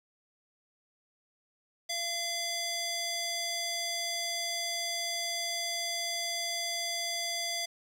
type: tone with band-pass filter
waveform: square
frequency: 683 Hz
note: F5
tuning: 39 cents flat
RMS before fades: -34 dBFS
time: 1.89-7.66 s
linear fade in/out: 10 ms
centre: 5300 Hz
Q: 1.3
effects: 9-bit